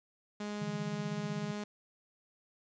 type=tone; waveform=sawtooth; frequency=207.7 Hz; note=G#3; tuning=in tune; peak=-33 dBFS; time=0.4-1.64 s; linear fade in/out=5 ms
type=tone with tremolo; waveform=sine; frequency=158 Hz; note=D#3; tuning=27 cents sharp; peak=-33 dBFS; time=0.61-1.52 s; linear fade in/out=10 ms; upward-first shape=sine; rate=16 Hz; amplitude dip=100%
effects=resampled to 16000 Hz + 10-bit